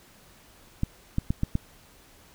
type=clicks; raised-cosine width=5 ms; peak=-12 dBFS; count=5; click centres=0.834 / 1.184 / 1.305 / 1.434 / 1.554 s; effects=pink hiss -55 dBFS RMS until 2.34 s